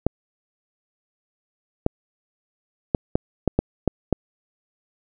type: clicks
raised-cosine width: 2 ms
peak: -4 dBFS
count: 8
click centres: 0.066 / 1.864 / 2.948 / 3.155 / 3.477 / 3.59 / 3.877 / 4.127 s
effects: none